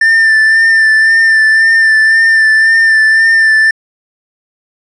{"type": "tone with vibrato", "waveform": "triangle", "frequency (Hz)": 1783, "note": "A6", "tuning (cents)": 22, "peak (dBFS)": -3, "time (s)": [0.01, 3.71], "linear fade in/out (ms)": 5, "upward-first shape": "sine", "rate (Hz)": 1.9, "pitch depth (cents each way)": 24, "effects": ["resampled to 22050 Hz"]}